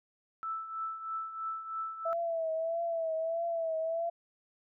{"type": "tone with tremolo", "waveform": "sine", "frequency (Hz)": 1318.5, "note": "E6", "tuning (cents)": 0, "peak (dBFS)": -32, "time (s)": [0.43, 2.13], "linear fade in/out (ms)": 0, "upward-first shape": "triangle", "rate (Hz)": 3.1, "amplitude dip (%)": 70}
{"type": "tone with vibrato", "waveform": "sine", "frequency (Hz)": 659.3, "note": "E5", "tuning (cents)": 0, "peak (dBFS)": -30, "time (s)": [2.05, 4.1], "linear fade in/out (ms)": 10, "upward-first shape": "triangle", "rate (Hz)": 1.6, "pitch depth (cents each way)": 59}
{"effects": []}